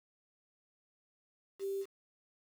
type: tone with quantisation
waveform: sine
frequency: 392 Hz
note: G4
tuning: in tune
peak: -34 dBFS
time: 1.59-1.86 s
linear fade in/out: 50 ms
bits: 9
effects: none